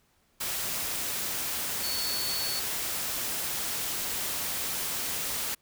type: tone in noise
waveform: sine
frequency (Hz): 4435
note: C#8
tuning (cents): 0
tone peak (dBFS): -32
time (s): 1.83-2.6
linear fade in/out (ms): 10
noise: white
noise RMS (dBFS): -32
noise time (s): 0.4-5.55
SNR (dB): -3
effects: pink hiss -68 dBFS RMS until 5.61 s